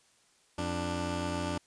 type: tone pair together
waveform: 15% pulse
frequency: 87.7 / 295.3 Hz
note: F2 / D4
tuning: +8 / +10 cents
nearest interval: octave + major sixth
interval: 2102 cents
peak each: -28 dBFS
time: 0.58-1.58 s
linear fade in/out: 5 ms
effects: white hiss -66 dBFS RMS until 1.66 s + resampled to 22050 Hz